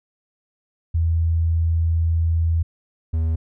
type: tone pair in turn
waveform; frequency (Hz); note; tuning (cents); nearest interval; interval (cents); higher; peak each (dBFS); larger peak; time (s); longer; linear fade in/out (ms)
sine / triangle; 82.5 / 80.62; E2 / E2; +2 / -38; unison; 40; first; -16; neither; 0.94-2.63 / 3.13-3.36; first; 10
effects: none